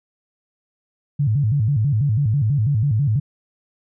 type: tone with vibrato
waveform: sine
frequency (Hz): 124.5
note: B2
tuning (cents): +14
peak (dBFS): -15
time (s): 1.19-3.2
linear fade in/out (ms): 10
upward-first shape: square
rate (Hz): 6.1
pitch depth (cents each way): 250
effects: none